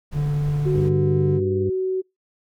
brown noise, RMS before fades -33 dBFS, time 0.11-0.9 s, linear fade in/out 20 ms
triangle tone, 146.3 Hz, D3, 6 cents flat, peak -17 dBFS, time 0.13-1.41 s, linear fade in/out 50 ms
sine tone with pitch glide, 370 to 375.2 Hz, F#4 to F#4, 0 to +24 cents, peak -20 dBFS, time 0.65-2.02 s, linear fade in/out 20 ms, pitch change +24 cents, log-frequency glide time 0.9-1.81 s
harmonic tone, 98.7 Hz, G2, 12 cents sharp, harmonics 1 / 2 / 3 / 4 / 5, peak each -24 / -30 / -34 / -36 / -38 dBFS, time 0.74-1.7 s, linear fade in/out 10 ms
effects noise-tail reverb RT60 0.2 s tail -26 dB re dry

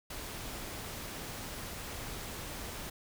pink noise, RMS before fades -42 dBFS, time 0.1-2.9 s, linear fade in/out 5 ms, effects none

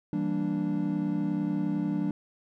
triangle chord, E half-diminished seventh, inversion none, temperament equal, 164.81 / 196 / 233.1 / 293.7 Hz, E3 / G3 / Bb3 / D4, 0 / 0 / 0 / 0 cents, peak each -31 / -29 / -34 / -28 dBFS, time 0.13-2.11 s, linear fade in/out 2 ms, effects none

